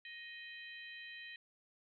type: harmonic tone with a mistuned harmonic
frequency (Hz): 624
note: D#5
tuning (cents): +5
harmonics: 3 / 4 / 5 / 6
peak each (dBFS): -50 / -53 / -55 / -57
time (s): 0.05-1.36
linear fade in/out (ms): 2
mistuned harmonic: 6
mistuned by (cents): +97
effects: none